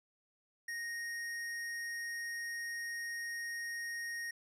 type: tone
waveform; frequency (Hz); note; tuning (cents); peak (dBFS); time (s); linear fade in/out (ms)
square; 1864.7; A#6; 0; -39; 0.68-4.31; 5
effects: low-pass 12000 Hz 12 dB/octave